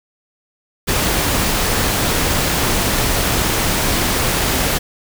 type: noise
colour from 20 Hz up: pink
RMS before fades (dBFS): -17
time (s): 0.87-4.79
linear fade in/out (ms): 20
effects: none